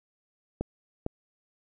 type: clicks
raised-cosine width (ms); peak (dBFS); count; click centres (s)
2; -16; 2; 0.61 / 1.064
effects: none